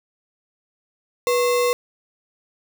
sine tone with sample-and-hold, 488.2 Hz, B4, 20 cents flat, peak -16 dBFS, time 1.27-1.73 s, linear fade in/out 0 ms, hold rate 1575 Hz, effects none

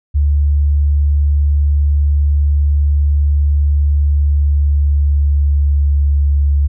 sine tone with pitch glide, 72.5 to 71.38 Hz, D2 to D2, -22 to -49 cents, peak -9 dBFS, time 0.14-6.68 s, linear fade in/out 20 ms, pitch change -27 cents, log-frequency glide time 4.02-6.19 s, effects none

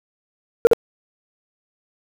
sine tone with echo, 466.2 Hz, A#4, in tune, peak -3 dBFS, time 0.65-0.67 s, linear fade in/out 0 ms, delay 63 ms, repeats 1, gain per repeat -3 dB, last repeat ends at 0.733 s, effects tanh soft clip ceiling -5 dBFS + 7-bit

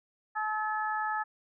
harmonic tone, 430 Hz, A4, 40 cents flat, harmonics 2 / 3 / 4, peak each -32 / -34 / -35 dBFS, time 0.35-1.24 s, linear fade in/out 20 ms, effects none

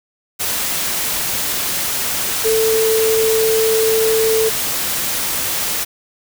sine tone in noise, 443.4 Hz, A4, 13 cents sharp, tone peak -13 dBFS, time 2.44-4.5 s, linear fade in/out 20 ms, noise white, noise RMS -20 dBFS, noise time 0.39-5.85 s, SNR +4 dB, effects none

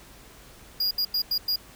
square tone bursts at uneven times, 4854 Hz, D#8, 44 cents flat, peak -23 dBFS, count 5, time 0.8-0.91 / 0.98-1.05 / 1.14-1.22 / 1.31-1.38 / 1.48-1.56 s, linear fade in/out 5 ms, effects added 50 Hz sine -56 dBFS peak until 1.75 s + pink hiss -50 dBFS RMS until 1.75 s

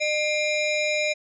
35% pulse ring-modulated tone, 1500 Hz, F#6, 23 cents sharp, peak -17 dBFS, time 0-1.14 s, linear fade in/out 20 ms, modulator 895 Hz, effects resampled to 16000 Hz

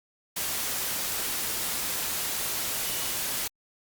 sine tone in noise, 2945 Hz, F#7, 9 cents flat, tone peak -41 dBFS, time 2.85-3.1 s, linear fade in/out 10 ms, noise white, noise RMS -30 dBFS, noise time 0.36-3.48 s, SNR -14 dB, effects Opus 48 kbps

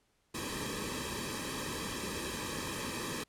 pink noise with comb filter, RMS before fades -38 dBFS, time 0.34-3.24 s, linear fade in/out 10 ms, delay 1.4 ms, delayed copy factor -0.9, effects pink hiss -74 dBFS RMS until 3.28 s + low-pass 11000 Hz 12 dB/octave

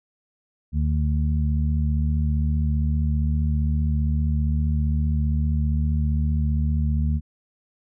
harmonic tone, 75.2 Hz, D2, 42 cents sharp, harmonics 1 / 2 / 3, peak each -20 / -26 / -29 dBFS, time 0.72-7.21 s, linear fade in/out 50 ms, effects none

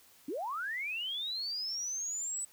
sine linear sweep, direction up, 249.1 to 8020 Hz, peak -34 dBFS, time 0.28-2.45 s, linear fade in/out 5 ms, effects white hiss -61 dBFS RMS until 2.52 s

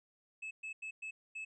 triangle tone bursts at uneven times, 2600 Hz, E7, 24 cents flat, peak -39 dBFS, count 5, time 0.42-0.51 / 0.63-0.73 / 0.82-0.91 / 1.02-1.11 / 1.35-1.45 s, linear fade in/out 10 ms, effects resampled to 22050 Hz

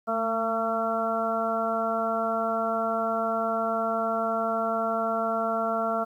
harmonic tone with a mistuned harmonic, 226 Hz, A3, 47 cents sharp, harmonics 1 / 2 / 3 / 4 / 5 / 6, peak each -33 / -34 / -27 / -38 / -35 / -30 dBFS, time 0.07-6.05 s, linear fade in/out 20 ms, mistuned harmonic 1, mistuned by -30 cents, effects 10-bit

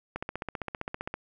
click train, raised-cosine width 0.5 ms, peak -18 dBFS, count 16, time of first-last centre 0.16-1.14 s, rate 15.3 Hz, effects none

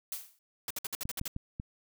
blue noise with exponential decay, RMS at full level -34 dBFS, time 0.12-0.39 s, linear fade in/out 2 ms, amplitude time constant 58 ms
white noise bursts, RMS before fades -36 dBFS, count 8, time 0.68-1.279 s, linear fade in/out 2 ms, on 25 ms, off 57 ms
clicks, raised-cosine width 5 ms, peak -24 dBFS, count 4, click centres 1.055 / 1.214 / 1.364 / 1.599 s
effects none

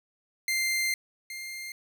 sawtooth tone pair in turn, 2093 / 2108 Hz, C7 / C7, 0 / +12 cents, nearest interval unison, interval 12 cents, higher second, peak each -22 / -33 dBFS, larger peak first, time 0.48-0.94 / 1.3-1.72 s, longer first, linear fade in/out 2 ms, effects none

